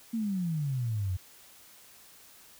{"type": "exponential sweep", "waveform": "sine", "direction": "down", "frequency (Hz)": [234.3, 88.1], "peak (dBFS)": -28, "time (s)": [0.13, 1.17], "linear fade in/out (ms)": 10, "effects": ["white hiss -55 dBFS RMS until 2.59 s"]}